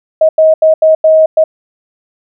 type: tone bursts at uneven times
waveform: sine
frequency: 632 Hz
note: D#5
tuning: 27 cents sharp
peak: -3 dBFS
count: 6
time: 0.21-0.29 / 0.38-0.54 / 0.62-0.74 / 0.82-0.95 / 1.04-1.26 / 1.37-1.44 s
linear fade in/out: 5 ms
effects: none